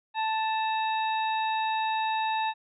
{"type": "harmonic tone with a mistuned harmonic", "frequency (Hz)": 880, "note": "A5", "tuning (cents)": 0, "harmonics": [1, 2, 3, 4], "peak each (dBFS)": [-26, -37, -36, -38], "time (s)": [0.14, 2.54], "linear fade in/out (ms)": 50, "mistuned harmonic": 4, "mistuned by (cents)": 120, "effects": []}